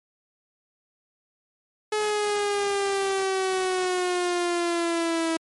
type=exponential sweep; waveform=sawtooth; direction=down; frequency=426.9 to 325.3 Hz; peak=-19 dBFS; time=1.92-5.37 s; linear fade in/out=5 ms; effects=MP3 48 kbps